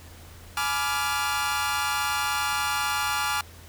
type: chord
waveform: sawtooth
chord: G# diminished seventh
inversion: none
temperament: equal with one note detuned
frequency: 844.2 / 987.8 / 1174.7 / 1396.9 Hz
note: G#5 / B5 / D6 / F6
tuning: +28 / 0 / 0 / 0 cents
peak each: -26 / -31 / -26 / -25 dBFS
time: 0.57-3.41 s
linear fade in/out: 2 ms
effects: added 84 Hz sine -46 dBFS peak until 3.68 s + pink hiss -49 dBFS RMS until 3.68 s